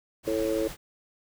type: noise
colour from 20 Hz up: pink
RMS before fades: -40 dBFS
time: 0.23-0.77 s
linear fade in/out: 50 ms
type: harmonic tone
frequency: 110 Hz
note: A2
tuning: in tune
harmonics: 3 / 4 / 5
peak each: -29 / -29 / -29 dBFS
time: 0.27-0.68 s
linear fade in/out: 5 ms
effects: none